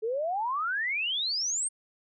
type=exponential sweep; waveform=sine; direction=up; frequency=424.3 to 8870 Hz; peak=-27 dBFS; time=0.02-1.69 s; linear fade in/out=20 ms; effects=none